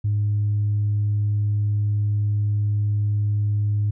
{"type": "tone", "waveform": "sine", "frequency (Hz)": 103.9, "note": "G#2", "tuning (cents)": 1, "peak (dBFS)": -17, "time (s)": [0.04, 3.91], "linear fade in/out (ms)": 10, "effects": ["tanh soft clip ceiling -15 dBFS"]}